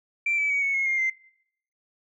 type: tone with pitch steps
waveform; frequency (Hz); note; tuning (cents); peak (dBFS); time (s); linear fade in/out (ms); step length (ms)
sine; 2349 / 2302 / 2256 / 2211 / 2167 / 2123 / 2081; D7 / D7 / C#7 / C#7 / C#7 / C7 / C7; 0 / -35 / +30 / -5 / -40 / +25 / -10; -21; 0.26-1.1; 5; 120
effects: noise-tail reverb RT60 0.7 s tail -23 dB re dry + tanh soft clip ceiling -17 dBFS